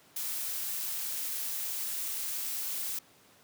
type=noise; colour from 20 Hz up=blue; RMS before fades=-35 dBFS; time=0.16-2.99 s; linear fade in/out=5 ms; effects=pink hiss -60 dBFS RMS until 3.43 s + high-pass 150 Hz 12 dB/octave